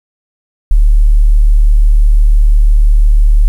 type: tone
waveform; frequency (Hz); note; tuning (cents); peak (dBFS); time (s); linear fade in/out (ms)
sine; 37.06; D1; +17; -3; 0.71-3.48; 0
effects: 7-bit

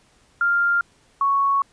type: tone pair in turn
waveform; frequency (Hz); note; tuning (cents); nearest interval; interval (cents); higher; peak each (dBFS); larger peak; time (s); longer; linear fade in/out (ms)
sine; 1396.9 / 1109.6; F6 / C#6; 0 / +1; major third; 399; first; -16; neither; 0.41-0.81 / 1.21-1.62; second; 2
effects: pink hiss -58 dBFS RMS until 1.72 s + resampled to 22050 Hz

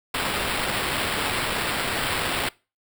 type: noise with sample-and-hold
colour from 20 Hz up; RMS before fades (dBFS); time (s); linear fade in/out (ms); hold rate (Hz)
white; -26; 0.14-2.49; 5; 6300
effects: noise-tail reverb RT60 0.3 s tail -23 dB re dry

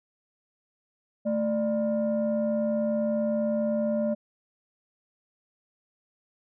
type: tone pair together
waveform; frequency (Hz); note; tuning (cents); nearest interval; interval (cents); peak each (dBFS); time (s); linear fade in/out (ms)
sine; 221.4 / 594.1; A3 / D5; +11 / +20; octave + perfect fourth; 1709; -25; 1.25-4.15; 20
effects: tanh soft clip ceiling -19 dBFS

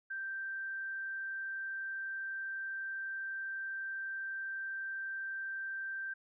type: tone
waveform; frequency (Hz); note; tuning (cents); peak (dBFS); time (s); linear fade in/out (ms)
sine; 1568; G6; 0; -37; 0.1-6.14; 10
effects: none

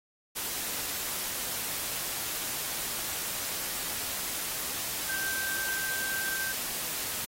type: tone in noise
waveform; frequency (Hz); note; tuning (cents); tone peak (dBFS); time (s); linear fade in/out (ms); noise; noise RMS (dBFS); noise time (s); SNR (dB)
sine; 1564; G6; -4; -33; 5.08-6.53; 20; white; -34; 0.35-7.26; -2
effects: AAC 48 kbps

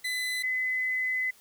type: tone pair in turn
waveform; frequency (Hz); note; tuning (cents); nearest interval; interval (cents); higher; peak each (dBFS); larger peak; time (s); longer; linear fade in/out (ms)
30% pulse / sine; 2009 / 2023; B6 / B6; +29 / +41; unison; 12; second; -26; neither; 0.04-0.43 / 0.43-1.31; second; 10
effects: white hiss -58 dBFS RMS until 1.4 s

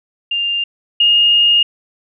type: tone pair in turn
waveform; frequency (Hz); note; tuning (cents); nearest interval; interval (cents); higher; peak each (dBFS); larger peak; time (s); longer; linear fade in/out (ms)
sine; 2800 / 2844; F7 / F7; +4 / +31; unison; 27; second; -15 / -8; second; 0.31-0.64 / 1-1.63; second; 5
effects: none

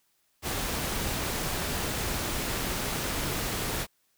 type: noise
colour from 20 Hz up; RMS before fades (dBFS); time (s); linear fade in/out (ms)
pink; -31; 0.42-3.87; 50
effects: white hiss -71 dBFS RMS until 4.17 s

